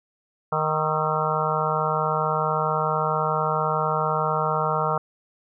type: harmonic tone with a mistuned harmonic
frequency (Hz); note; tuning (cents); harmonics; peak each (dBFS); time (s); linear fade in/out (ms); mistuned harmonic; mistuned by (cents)
155.56; D#3; 0; 1 / 3 / 4 / 5 / 6 / 7 / 8 / 9; -29 / -29 / -29 / -29 / -29 / -29 / -29 / -29; 0.52-4.98; 5; 9; -70
effects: none